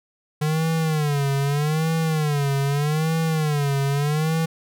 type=tone with vibrato; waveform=square; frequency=150 Hz; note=D3; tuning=37 cents sharp; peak=-20 dBFS; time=0.41-4.46 s; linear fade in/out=10 ms; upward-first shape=sine; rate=0.81 Hz; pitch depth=140 cents each way; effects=none